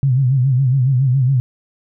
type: tone with vibrato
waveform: sine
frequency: 130.81 Hz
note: C3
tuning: in tune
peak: -11 dBFS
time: 0.03-1.4 s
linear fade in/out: 0 ms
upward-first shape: sine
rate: 7.2 Hz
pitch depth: 110 cents each way
effects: none